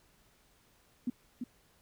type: tone with echo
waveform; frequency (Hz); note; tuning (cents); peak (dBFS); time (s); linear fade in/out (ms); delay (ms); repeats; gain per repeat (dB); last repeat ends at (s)
sine; 244.7; B3; -16; -29; 1.07-1.1; 5; 340; 1; -5; 1.44
effects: pink hiss -67 dBFS RMS until 1.81 s

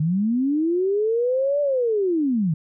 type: linear two-way sweep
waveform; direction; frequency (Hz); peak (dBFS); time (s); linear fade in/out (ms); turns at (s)
sine; up then down; 146.83 to 587.3 to 146.83; -18; 0-2.54; 5; 1.61
effects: none

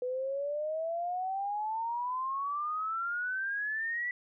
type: exponential sweep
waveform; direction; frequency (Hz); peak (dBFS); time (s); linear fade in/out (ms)
sine; up; 493.9 to 1975.5; -31; 0.02-4.11; 2
effects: none

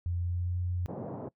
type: tone with pitch glide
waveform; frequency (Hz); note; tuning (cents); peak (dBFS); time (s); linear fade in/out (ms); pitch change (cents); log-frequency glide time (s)
sine; 87.31 to 89.3; F2 to F2; 0 to +39; -29; 0.06-0.86; 0; +39; 0.2-0.58
type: band-pass noise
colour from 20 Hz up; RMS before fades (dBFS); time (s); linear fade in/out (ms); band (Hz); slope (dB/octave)
pink; -39; 0.88-1.29; 10; 120 to 780; 24
effects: noise-tail reverb RT60 0.1 s tail -22 dB re dry

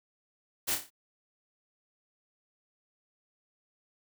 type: noise with echo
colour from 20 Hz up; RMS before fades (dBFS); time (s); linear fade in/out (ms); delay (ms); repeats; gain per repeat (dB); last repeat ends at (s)
white; -30; 0.67-0.76; 20; 29; 5; -6; 0.905
effects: none

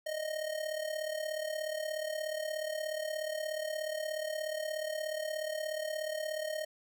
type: tone with amplitude modulation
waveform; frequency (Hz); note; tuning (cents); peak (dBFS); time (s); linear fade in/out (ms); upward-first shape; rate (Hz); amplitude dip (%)
square; 620; D#5; -6; -32; 0.06-6.65; 10; sine; 36.8; 70
effects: none

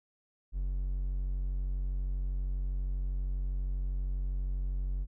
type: tone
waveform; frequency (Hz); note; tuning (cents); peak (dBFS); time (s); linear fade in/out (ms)
triangle; 46.25; F#1; 0; -28; 0.52-5.07; 50
effects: none

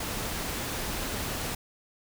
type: noise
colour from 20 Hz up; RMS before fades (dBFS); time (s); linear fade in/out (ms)
pink; -33; 0-1.55; 5
effects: none

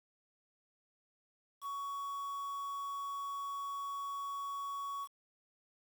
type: tone with quantisation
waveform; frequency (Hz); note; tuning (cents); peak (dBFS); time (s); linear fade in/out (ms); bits
triangle; 1120; C#6; +18; -36; 1.61-5.08; 50; 9
effects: none

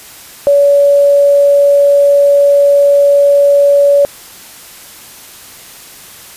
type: tone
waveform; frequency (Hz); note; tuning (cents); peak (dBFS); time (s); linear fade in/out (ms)
sine; 568; C#5; +42; -4; 0.47-4.05; 0
effects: white hiss -34 dBFS RMS until 6.36 s + resampled to 32000 Hz

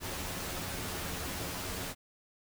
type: noise with comb filter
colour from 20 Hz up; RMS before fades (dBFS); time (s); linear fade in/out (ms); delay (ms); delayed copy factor
pink; -38; 0-1.95; 50; 11; +0.6
effects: none

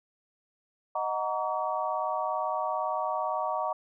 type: chord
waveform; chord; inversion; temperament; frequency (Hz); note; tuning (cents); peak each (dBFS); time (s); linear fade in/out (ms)
sine; D# minor seventh; none; equal with one note detuned; 622.3 / 740 / 932.3 / 1136; D#5 / F#5 / A#5 / C#6; 0 / 0 / 0 / +42; -33; 0.95-3.73; 5
effects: none

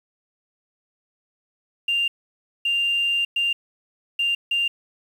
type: tone bursts at uneven times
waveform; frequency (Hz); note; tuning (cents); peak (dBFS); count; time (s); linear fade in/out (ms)
sine; 2791; F7; -2; -18; 5; 1.88-2.08 / 2.65-3.25 / 3.36-3.53 / 4.19-4.35 / 4.51-4.68; 5
effects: tanh soft clip ceiling -14 dBFS + 8-bit

